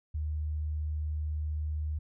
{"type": "tone", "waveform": "sine", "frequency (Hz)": 76.3, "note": "D#2", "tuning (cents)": -33, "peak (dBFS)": -30, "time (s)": [0.14, 1.99], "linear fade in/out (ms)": 10, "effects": []}